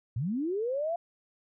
sine linear sweep, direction up, 101.3 to 698.5 Hz, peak -28 dBFS, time 0.16-0.96 s, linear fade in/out 5 ms, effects none

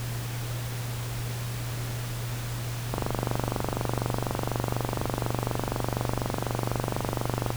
click train, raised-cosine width 1 ms, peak -12 dBFS, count 111, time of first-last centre 2.94-7.504 s, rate 24.1 Hz, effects added 119 Hz sine -31 dBFS peak until 7.56 s + pink hiss -38 dBFS RMS until 7.56 s

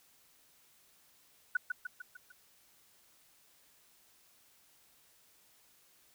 sine tone with echo, 1480 Hz, F#6, in tune, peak -26 dBFS, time 1.55-1.57 s, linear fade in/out 5 ms, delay 150 ms, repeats 5, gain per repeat -5 dB, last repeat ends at 2.32 s, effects white hiss -66 dBFS RMS until 6.14 s

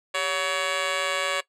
10% pulse tone with amplitude modulation, 563 Hz, C#5, 27 cents sharp, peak -12 dBFS, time 0.14-1.41 s, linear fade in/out 10 ms, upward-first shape sine, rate 165 Hz, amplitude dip 75%, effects noise-tail reverb RT60 0.1 s tail -18 dB re dry + low-pass 8000 Hz 12 dB/octave

